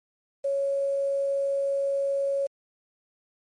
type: tone with quantisation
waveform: sine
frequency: 554.4 Hz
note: C#5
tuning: in tune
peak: -23 dBFS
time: 0.44-2.47 s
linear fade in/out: 10 ms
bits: 8
effects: MP3 48 kbps